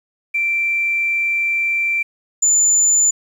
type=tone pair in turn; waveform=sine; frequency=2349 / 7039 Hz; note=D7 / A8; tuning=0 / 0 cents; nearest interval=octave + perfect fifth; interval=1900 cents; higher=second; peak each=-15 / -9 dBFS; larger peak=second; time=0.34-2.03 / 2.42-3.11 s; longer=first; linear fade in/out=10 ms; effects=tanh soft clip ceiling -9 dBFS + 8-bit